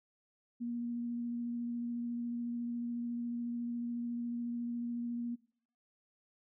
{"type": "tone with vibrato", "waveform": "sine", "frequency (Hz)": 237.8, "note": "A#3", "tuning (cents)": 35, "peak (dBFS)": -35, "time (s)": [0.6, 5.36], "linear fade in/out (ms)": 20, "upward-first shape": "sine", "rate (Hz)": 14, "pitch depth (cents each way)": 11, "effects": ["noise-tail reverb RT60 0.6 s tail -20 dB re dry"]}